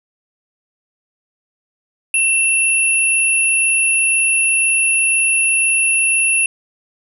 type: tone pair together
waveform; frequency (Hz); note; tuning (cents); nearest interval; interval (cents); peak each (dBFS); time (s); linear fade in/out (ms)
sine; 2688 / 10726; E7 / E9; +33 / +29; 2 octaves; 2396; -14 / -16; 2.14-6.46; 2
effects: none